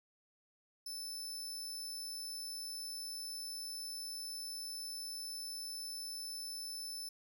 sawtooth tone, 5274 Hz, E8, in tune, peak -39 dBFS, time 0.86-7.09 s, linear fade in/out 5 ms, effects none

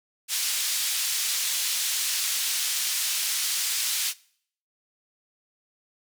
pink band-pass noise, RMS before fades -27 dBFS, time 0.28-4.14 s, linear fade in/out 50 ms, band 3500 to 14000 Hz, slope 12 dB/octave, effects noise-tail reverb RT60 0.6 s tail -22 dB re dry

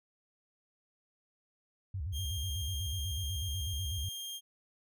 sine tone with vibrato, 82.41 Hz, E2, in tune, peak -34 dBFS, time 1.94-4.09 s, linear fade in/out 5 ms, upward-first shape square, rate 8.1 Hz, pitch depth 260 cents each way
sawtooth tone, 3211 Hz, G7, 41 cents sharp, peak -36 dBFS, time 2.12-4.41 s, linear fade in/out 50 ms
effects none

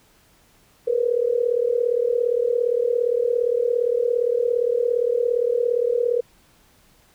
sine tone with amplitude modulation, 480 Hz, B4, 49 cents flat, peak -14 dBFS, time 0.87-6.21 s, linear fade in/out 10 ms, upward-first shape sine, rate 37.4 Hz, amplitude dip 85%, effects pink hiss -57 dBFS RMS until 7.14 s

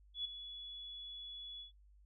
sine tone with ADSR envelope, 3403 Hz, G#7, 41 cents sharp, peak -35 dBFS, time 0.14-1.72 s, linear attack 110 ms, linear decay 7 ms, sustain -11 dB, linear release 120 ms, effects noise-tail reverb RT60 0.1 s tail -26 dB re dry + added 50 Hz sine -61 dBFS peak until 2.05 s

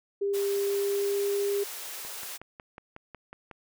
sine tone with pitch glide, 400 to 403 Hz, G4 to G4, +35 to +48 cents, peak -25 dBFS, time 0.21-1.64 s, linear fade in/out 10 ms, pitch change +13 cents, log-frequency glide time 0.62-1.46 s
white high-pass noise, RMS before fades -39 dBFS, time 0.33-2.38 s, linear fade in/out 20 ms, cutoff 370 Hz, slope 24 dB/octave
click train, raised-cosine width 0.5 ms, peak -28 dBFS, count 9, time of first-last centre 2.05-3.513 s, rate 5.47 Hz
effects none

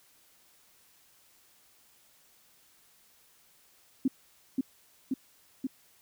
sine tone with echo, 264 Hz, C4, 16 cents sharp, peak -22 dBFS, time 4.05-4.08 s, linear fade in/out 5 ms, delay 530 ms, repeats 3, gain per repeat -2 dB, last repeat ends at 5.67 s, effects white hiss -63 dBFS RMS until 6.01 s

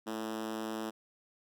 5% pulse tone with high-pass filter, 110 Hz, A2, in tune, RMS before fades -38 dBFS, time 0.06-0.91 s, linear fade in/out 20 ms, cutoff 260 Hz, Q 7.6, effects none

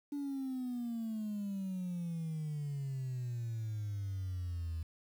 sine exponential sweep, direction down, 290 to 80 Hz, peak -34 dBFS, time 0.12-4.83 s, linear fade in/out 5 ms, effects tanh soft clip ceiling -34 dBFS + 10-bit

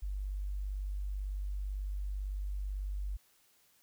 sine tone, 49 Hz, G1, in tune, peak -34 dBFS, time 0.02-3.17 s, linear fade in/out 10 ms, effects white hiss -68 dBFS RMS until 3.82 s

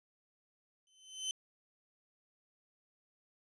25% pulse tone with exponential growth, 3060 Hz, G7, 42 cents flat, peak -29 dBFS, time 0.87-1.31 s, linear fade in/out 1 ms, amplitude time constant 95 ms, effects resampled to 22050 Hz

